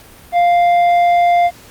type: tone with tanh clipping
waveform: sine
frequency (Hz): 698.5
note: F5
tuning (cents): 0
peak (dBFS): -10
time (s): 0.32-1.51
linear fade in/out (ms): 50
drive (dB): 7
effects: pink hiss -41 dBFS RMS until 1.7 s + Opus 48 kbps